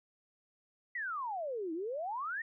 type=exponential two-way sweep; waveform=sine; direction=down then up; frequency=2013 to 311.1 to 1896 Hz; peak=-35 dBFS; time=0.95-2.42 s; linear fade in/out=5 ms; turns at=1.73 s; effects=none